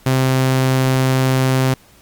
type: tone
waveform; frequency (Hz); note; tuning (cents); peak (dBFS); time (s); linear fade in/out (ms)
sawtooth; 130.9; C3; +1; -9; 0.06-1.74; 5
effects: pink hiss -49 dBFS RMS until 2.01 s + Opus 48 kbps

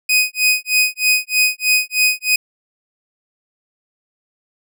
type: tone with tremolo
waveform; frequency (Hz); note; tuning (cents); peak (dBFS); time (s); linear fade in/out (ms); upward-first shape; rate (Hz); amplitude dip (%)
sawtooth; 2500; D#7; +8; -7; 0.09-2.36; 5; sine; 3.2; 100
effects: none

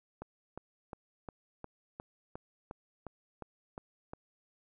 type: click train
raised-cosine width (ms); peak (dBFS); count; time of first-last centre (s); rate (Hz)
1; -28; 12; 0.22-4.135; 2.81
effects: none

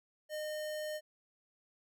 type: tone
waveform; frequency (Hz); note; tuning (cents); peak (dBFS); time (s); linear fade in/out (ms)
square; 611; D#5; -32; -38; 0.29-1.01; 50
effects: none

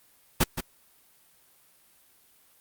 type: noise with echo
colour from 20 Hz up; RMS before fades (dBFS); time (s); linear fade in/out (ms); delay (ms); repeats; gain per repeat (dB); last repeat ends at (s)
pink; -20; 0.4-0.44; 10; 170; 1; -10; 0.61
effects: white hiss -61 dBFS RMS until 2.6 s + Opus 32 kbps

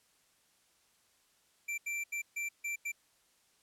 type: tone bursts at uneven times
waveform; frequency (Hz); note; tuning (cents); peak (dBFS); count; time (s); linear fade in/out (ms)
square; 2349; D7; 0; -35; 6; 1.68-1.78 / 1.86-2.04 / 2.12-2.22 / 2.36-2.49 / 2.64-2.76 / 2.85-2.92; 10
effects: white hiss -70 dBFS RMS until 3.62 s + low-pass 11000 Hz 12 dB/octave

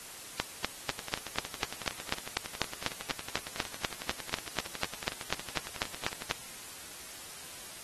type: two click trains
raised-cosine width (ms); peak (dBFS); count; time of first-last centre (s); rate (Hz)
0.2; -19 / -10; 59 / 25; 0.9-6.221 / 0.4-6.311; 10.9 / 4.06
effects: white hiss -46 dBFS RMS until 7.83 s + AAC 32 kbps

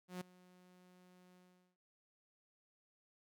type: tone with ADSR envelope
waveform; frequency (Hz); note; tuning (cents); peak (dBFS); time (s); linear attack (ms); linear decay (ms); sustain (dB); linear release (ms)
sawtooth; 181.3; F#3; -35; -37; 0.08-1.77; 130; 7; -22; 410
effects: none

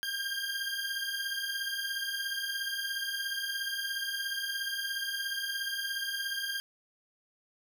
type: beating tone pair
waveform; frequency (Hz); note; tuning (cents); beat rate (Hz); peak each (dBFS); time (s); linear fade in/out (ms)
20% pulse; 1595 / 1612; G6 / G6; +30 / +48; 17; -31; 0.03-6.6; 0
effects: none

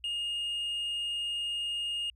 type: tone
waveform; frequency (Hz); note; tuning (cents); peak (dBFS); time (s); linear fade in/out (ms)
sine; 2844; F7; +31; -28; 0.04-2.1; 2
effects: tanh soft clip ceiling -30 dBFS + added 60 Hz sine -59 dBFS peak until 2.15 s

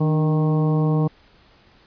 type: harmonic tone with a mistuned harmonic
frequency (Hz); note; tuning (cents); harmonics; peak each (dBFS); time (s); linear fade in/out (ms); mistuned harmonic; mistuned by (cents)
155.56; D#3; 0; 1 / 2 / 3 / 4 / 5 / 6 / 7; -17 / -25 / -27 / -34 / -34 / -38 / -35; 0-1.08; 10; 2; -60
effects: pink hiss -54 dBFS RMS until 1.86 s + resampled to 11025 Hz

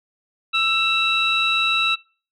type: tone cluster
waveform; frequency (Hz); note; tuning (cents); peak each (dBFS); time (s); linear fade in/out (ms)
sine; 1325 / 2674 / 3871; E6 / E7 / B7; +9 / +24 / -35; -22 / -19 / -21; 0.53-1.96; 20
effects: noise-tail reverb RT60 0.4 s tail -26 dB re dry + tanh soft clip ceiling -9 dBFS

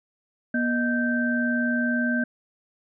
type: tone cluster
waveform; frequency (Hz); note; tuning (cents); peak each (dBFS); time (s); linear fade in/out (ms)
sine; 241.2 / 620 / 1559; B3 / D#5 / G6; -41 / -6 / -10; -23 / -32 / -26; 0.54-2.24; 5
effects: none

